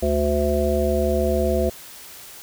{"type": "harmonic tone", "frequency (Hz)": 73.42, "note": "D2", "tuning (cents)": 0, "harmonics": [1, 3, 5, 7, 9], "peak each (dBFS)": [-23, -26, -24, -24, -24], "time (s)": [0.02, 1.7], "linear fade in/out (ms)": 10, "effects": ["white hiss -41 dBFS RMS until 2.42 s"]}